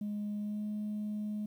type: tone with pitch glide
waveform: sine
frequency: 207.7 to 210.5 Hz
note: G#3 to G#3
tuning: 0 to +24 cents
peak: -32 dBFS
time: 0.01-1.46 s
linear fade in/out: 5 ms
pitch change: +24 cents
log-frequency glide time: 0.4-0.62 s
effects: tanh soft clip ceiling -32 dBFS + 11-bit